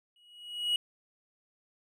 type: tone with exponential growth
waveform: triangle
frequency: 2908 Hz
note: F#7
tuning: 31 cents flat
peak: -22 dBFS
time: 0.16-0.76 s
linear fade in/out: 2 ms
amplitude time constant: 130 ms
effects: none